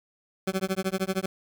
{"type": "tone with tremolo", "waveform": "20% pulse", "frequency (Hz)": 190, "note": "F#3", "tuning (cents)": 46, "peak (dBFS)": -18, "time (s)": [0.47, 1.26], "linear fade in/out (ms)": 5, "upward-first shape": "sine", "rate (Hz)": 13, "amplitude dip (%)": 100, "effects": ["8-bit"]}